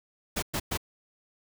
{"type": "noise bursts", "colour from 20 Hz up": "pink", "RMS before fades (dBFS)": -30, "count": 3, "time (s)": [0.36, 0.775], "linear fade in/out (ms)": 10, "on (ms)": 65, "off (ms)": 110, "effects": []}